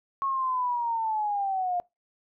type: linear sweep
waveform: sine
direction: down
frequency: 1099 to 701 Hz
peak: -25 dBFS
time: 0.22-1.8 s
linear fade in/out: 0 ms
effects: noise-tail reverb RT60 0.2 s tail -23 dB re dry